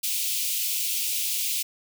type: high-pass noise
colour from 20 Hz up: white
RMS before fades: -27 dBFS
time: 0.03-1.63 s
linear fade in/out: 10 ms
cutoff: 2400 Hz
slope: 48 dB/octave
effects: none